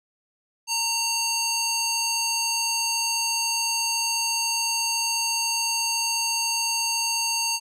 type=tone with band-pass filter; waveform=square; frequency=917 Hz; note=A#5; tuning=29 cents flat; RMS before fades=-25 dBFS; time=0.67-7.6 s; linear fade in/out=50 ms; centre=5900 Hz; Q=1.6; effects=none